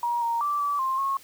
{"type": "tone with pitch steps", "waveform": "sine", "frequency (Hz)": [950, 931, 1167, 1153, 1055, 1091], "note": ["A#5", "A#5", "D6", "D6", "C6", "C#6"], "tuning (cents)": [33, -2, -11, -32, 14, -28], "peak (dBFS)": -23, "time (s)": [0.03, 1.17], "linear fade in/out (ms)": 2, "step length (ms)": 190, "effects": ["white hiss -51 dBFS RMS until 1.23 s"]}